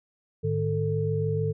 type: tone cluster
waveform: sine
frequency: 104.9 / 151.6 / 443.5 Hz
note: G#2 / D#3 / A4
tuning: +18 / -45 / +14 cents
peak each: -28 dBFS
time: 0.43-1.53 s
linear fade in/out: 20 ms
effects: none